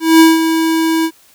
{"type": "tone with ADSR envelope", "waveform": "square", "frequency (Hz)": 324.3, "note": "E4", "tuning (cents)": -28, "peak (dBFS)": -3, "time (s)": [0, 1.11], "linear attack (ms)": 200, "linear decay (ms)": 180, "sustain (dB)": -9, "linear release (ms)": 65, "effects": ["white hiss -48 dBFS RMS until 1.34 s"]}